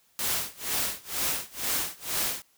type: noise with tremolo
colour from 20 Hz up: white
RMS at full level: -27 dBFS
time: 0.19-2.42 s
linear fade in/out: 0 ms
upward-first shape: sine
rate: 2.1 Hz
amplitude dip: 95%
effects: white hiss -65 dBFS RMS until 2.57 s